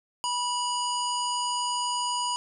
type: harmonic tone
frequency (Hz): 976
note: B5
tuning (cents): -21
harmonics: 1 / 3 / 5 / 7 / 9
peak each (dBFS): -28 / -33 / -35 / -36 / -38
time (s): 0.24-2.36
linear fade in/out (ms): 0
effects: none